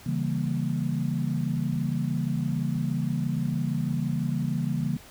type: chord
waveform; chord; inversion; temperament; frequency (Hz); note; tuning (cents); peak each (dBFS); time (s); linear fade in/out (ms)
sine; C# diminished seventh; none; equal; 138.59 / 164.81 / 196 / 233.1; C#3 / E3 / G3 / Bb3; 0 / 0 / 0 / 0; -29 / -29 / -33 / -31; 0.06-4.97; 5
effects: pink hiss -49 dBFS RMS until 5.1 s